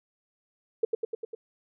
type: tone with echo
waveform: sine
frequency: 450.9 Hz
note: A4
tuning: 42 cents sharp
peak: -19 dBFS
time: 0.83-0.85 s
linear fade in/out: 5 ms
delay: 100 ms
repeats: 5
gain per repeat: -3 dB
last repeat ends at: 1.35 s
effects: none